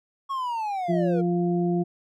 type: linear sweep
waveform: triangle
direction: down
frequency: 1108.7 to 453.4 Hz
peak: -24 dBFS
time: 0.29-1.22 s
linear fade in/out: 20 ms
type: harmonic tone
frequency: 174.61 Hz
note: F3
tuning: in tune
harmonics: 1 / 2 / 4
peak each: -23 / -25 / -33 dBFS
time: 0.88-1.84 s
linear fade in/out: 20 ms
effects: none